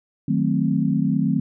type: chord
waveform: sine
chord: D# diminished seventh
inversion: none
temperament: equal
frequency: 155.56 / 185 / 220 / 261.6 Hz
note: D#3 / F#3 / A3 / C4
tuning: 0 / 0 / 0 / 0 cents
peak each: -23 dBFS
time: 0.28-1.4 s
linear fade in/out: 5 ms
effects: none